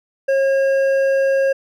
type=tone with hard clipping; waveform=sine; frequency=542 Hz; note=C#5; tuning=39 cents flat; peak=-15 dBFS; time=0.28-1.53 s; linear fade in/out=10 ms; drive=7 dB; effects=none